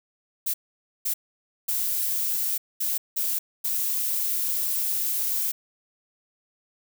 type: noise bursts at uneven times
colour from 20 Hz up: violet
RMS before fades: -26 dBFS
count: 6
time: 0.46-0.54 / 1.05-1.14 / 1.68-2.58 / 2.8-2.98 / 3.16-3.39 / 3.64-5.52 s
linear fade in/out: 10 ms
effects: none